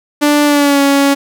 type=tone with pitch glide; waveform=sawtooth; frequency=293.7 to 279.3 Hz; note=D4 to C#4; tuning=0 to +13 cents; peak=-4 dBFS; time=0.21-1.15 s; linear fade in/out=20 ms; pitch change=-87 cents; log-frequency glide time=0.45-0.81 s; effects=none